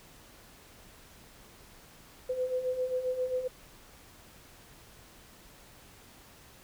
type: beating tone pair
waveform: sine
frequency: 502 / 509.5 Hz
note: B4 / C5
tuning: +28 / -46 cents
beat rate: 7.5 Hz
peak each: -36 / -30 dBFS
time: 2.29-3.48 s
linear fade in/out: 10 ms
effects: pink hiss -55 dBFS RMS until 6.63 s